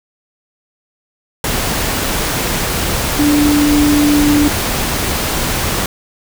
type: tone in noise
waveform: sine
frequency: 293.7 Hz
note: D4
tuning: in tune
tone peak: -9 dBFS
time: 3.19-4.48 s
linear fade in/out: 2 ms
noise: pink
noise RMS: -17 dBFS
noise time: 1.44-5.86 s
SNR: +5 dB
effects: none